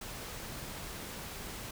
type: noise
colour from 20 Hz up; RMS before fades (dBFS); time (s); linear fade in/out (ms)
pink; -43; 0.01-1.71; 5
effects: none